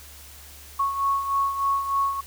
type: beating tone pair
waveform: sine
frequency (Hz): 1104 / 1107.3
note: C#6 / C#6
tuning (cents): -7 / -2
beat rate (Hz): 3.3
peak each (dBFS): -22 / -29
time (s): 0.79-2.21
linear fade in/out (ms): 10
effects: added 71 Hz sine -47 dBFS peak until 2.26 s + white hiss -46 dBFS RMS until 2.26 s